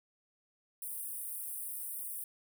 pink high-pass noise, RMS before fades -41 dBFS, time 0.82-2.24 s, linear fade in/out 2 ms, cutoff 8800 Hz, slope 96 dB/octave, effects none

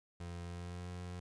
30% pulse tone with pitch glide, 86.6 to 89.19 Hz, F2 to F2, -14 to +37 cents, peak -40 dBFS, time 0.2-1.2 s, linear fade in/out 5 ms, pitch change +51 cents, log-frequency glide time 0.43-0.89 s, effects resampled to 22050 Hz + 13-bit

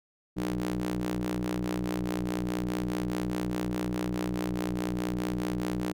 sawtooth ring-modulated tone, 60.4 Hz, B1, 38 cents flat, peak -22 dBFS, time 0.36-5.93 s, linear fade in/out 20 ms, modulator 244 Hz, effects none

